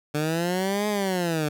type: linear two-way sweep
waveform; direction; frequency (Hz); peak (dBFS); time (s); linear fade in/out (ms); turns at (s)
15% pulse; up then down; 146.83 to 211.7 to 146.83; -17; 0.14-1.49; 10; 0.88
effects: none